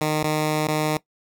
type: tone with dropouts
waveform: 10% pulse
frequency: 153.6 Hz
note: D#3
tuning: 22 cents flat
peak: -12 dBFS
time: 0.01-0.97 s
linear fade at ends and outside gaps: 2 ms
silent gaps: 0.231-0.242 / 0.672-0.684 s
effects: noise-tail reverb RT60 0.1 s tail -19 dB re dry